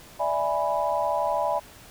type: chord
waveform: sine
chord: E dominant seventh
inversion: third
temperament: equal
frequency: 587.3 / 659.3 / 830.6 / 987.8 Hz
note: D5 / E5 / G#5 / B5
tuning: 0 / 0 / 0 / 0 cents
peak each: -28 dBFS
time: 0.19-1.6 s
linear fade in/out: 20 ms
effects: pink hiss -48 dBFS RMS until 1.9 s